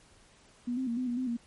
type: tone with pitch steps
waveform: sine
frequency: 243.1 / 261 / 233.6 / 254.1 / 240.7 / 257.3 / 235.6 Hz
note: B3 / C4 / A#3 / B3 / B3 / C4 / A#3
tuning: -27 / -4 / +4 / +49 / -44 / -29 / +19 cents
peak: -29 dBFS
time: 0.67-1.37 s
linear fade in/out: 10 ms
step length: 100 ms
effects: pink hiss -60 dBFS RMS until 1.46 s + MP3 48 kbps